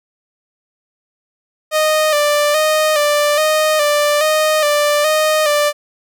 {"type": "tone with vibrato", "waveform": "sawtooth", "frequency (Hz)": 604, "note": "D5", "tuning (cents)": 48, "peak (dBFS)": -8, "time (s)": [1.71, 5.73], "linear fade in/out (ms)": 50, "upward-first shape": "square", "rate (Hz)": 1.2, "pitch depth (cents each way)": 43, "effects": []}